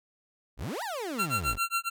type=exponential two-way sweep; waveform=30% pulse; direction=up then down; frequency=41.2 to 987.8 to 41.2 Hz; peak=-30 dBFS; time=0.57-1.59 s; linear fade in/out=50 ms; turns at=0.83 s
type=tone with tremolo; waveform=25% pulse; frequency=1365 Hz; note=F6; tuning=40 cents flat; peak=-21 dBFS; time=1.18-1.9 s; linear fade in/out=20 ms; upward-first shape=sine; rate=7.3 Hz; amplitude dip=100%
effects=none

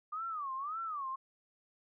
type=tone with vibrato; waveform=sine; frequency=1192 Hz; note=D6; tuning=25 cents sharp; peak=-36 dBFS; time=0.12-1.16 s; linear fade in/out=10 ms; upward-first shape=sine; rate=1.8 Hz; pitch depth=220 cents each way; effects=none

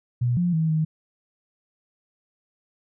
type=tone with pitch steps; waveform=sine; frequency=121.9 / 175.8 / 160.3 / 157.1 Hz; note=B2 / F3 / E3 / D#3; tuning=-22 / +12 / -48 / +17 cents; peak=-19 dBFS; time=0.21-0.85 s; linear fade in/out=10 ms; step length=160 ms; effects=none

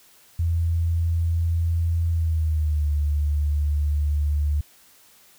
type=tone with pitch glide; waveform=sine; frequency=83.7 to 73.71 Hz; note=E2 to D2; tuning=+27 to +7 cents; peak=-19 dBFS; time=0.39-4.61 s; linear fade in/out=5 ms; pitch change=-220 cents; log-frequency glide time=2.1-2.89 s; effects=white hiss -54 dBFS RMS until 5.38 s

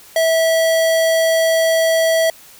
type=tone; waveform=square; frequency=652 Hz; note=E5; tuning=19 cents flat; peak=-13 dBFS; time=0.16-2.3 s; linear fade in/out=2 ms; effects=white hiss -43 dBFS RMS until 2.59 s

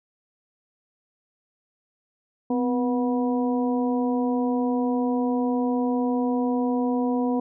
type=harmonic tone with a mistuned harmonic; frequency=243.5 Hz; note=B3; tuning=24 cents flat; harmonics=1 / 2 / 3 / 4; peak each=-22 / -28 / -32 / -34 dBFS; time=2.5-7.4 s; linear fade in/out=5 ms; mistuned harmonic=1; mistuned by=+60 cents; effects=none

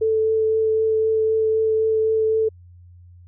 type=tone with vibrato; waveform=sine; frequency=440 Hz; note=A4; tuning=in tune; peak=-16 dBFS; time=0.01-2.49 s; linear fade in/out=10 ms; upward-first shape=triangle; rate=3.9 Hz; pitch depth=10 cents each way; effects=added 88 Hz sine -43 dBFS peak until 3.27 s

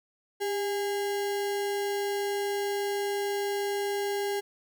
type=tone with sample-and-hold; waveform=sine; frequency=400.7 Hz; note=G4; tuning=38 cents sharp; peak=-27 dBFS; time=0.4-4.41 s; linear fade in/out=20 ms; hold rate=1225 Hz; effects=none

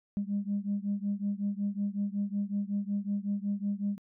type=beating tone pair; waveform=sine; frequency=200.1 / 205.5 Hz; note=G3 / G#3; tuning=+36 / -18 cents; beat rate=5.4 Hz; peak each=-31 / -32 dBFS; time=0.17-3.98 s; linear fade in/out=0 ms; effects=tanh soft clip ceiling -23 dBFS

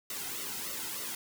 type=noise with flanger; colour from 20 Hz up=white; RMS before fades=-38 dBFS; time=0.1-1.15 s; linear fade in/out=2 ms; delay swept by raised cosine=1.2 to 1.77 ms; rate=3.3 Hz; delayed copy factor=-0.7; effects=none

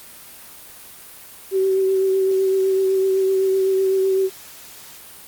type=tone with vibrato; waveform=sine; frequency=382.4 Hz; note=G4; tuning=43 cents flat; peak=-15 dBFS; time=1.51-4.3 s; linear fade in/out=50 ms; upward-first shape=triangle; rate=7.9 Hz; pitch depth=21 cents each way; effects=white hiss -41 dBFS RMS until 5.27 s + Opus 32 kbps

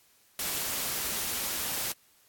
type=noise; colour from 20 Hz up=white; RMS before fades=-32 dBFS; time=0.39-1.92 s; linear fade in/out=2 ms; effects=white hiss -63 dBFS RMS until 2.28 s + AAC 64 kbps

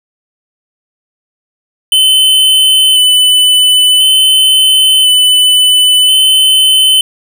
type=tone with vibrato; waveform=square; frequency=3025 Hz; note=F#7; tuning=38 cents sharp; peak=-5 dBFS; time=1.92-7.01 s; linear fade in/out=2 ms; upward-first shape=square; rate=0.48 Hz; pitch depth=13 cents each way; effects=none

